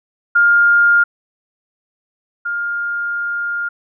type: tone pair in turn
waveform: sine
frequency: 1409 / 1409 Hz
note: F6 / F6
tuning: +15 / +15 cents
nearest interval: unison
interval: 0 cents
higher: neither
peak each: -8 / -18 dBFS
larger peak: first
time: 0.35-1.04 / 2.45-3.69 s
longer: second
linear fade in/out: 10 ms
effects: none